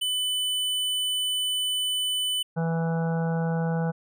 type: tone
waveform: square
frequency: 3000 Hz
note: F#7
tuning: 23 cents sharp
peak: -25 dBFS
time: 0.01-2.43 s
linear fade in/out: 10 ms
type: harmonic tone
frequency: 164.81 Hz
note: E3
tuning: in tune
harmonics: 1 / 3 / 4 / 5 / 6 / 7 / 8 / 9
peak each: -24 / -32 / -38 / -35 / -47 / -48 / -47 / -40 dBFS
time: 2.56-3.92 s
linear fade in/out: 20 ms
effects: none